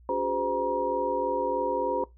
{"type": "tone cluster", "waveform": "sine", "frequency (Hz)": [283.6, 364.7, 408, 514, 950], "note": ["C#4", "F#4", "G#4", "C5", "A#5"], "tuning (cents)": [40, -25, -31, -31, 33], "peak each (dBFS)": [-36, -34, -34, -29, -28], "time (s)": [0.09, 2.04], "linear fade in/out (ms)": 2, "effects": ["noise-tail reverb RT60 0.2 s tail -21 dB re dry", "added 60 Hz sine -51 dBFS peak until 2.17 s"]}